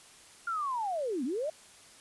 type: linear two-way sweep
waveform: sine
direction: down then up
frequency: 1415 to 230 to 648 Hz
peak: -30 dBFS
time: 0.47-1.5 s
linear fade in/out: 5 ms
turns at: 1.24 s
effects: white hiss -55 dBFS RMS until 2 s + resampled to 24000 Hz